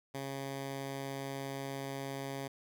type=tone; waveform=10% pulse; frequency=136.9 Hz; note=C#3; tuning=21 cents flat; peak=-30 dBFS; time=0.14-2.48 s; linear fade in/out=10 ms; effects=none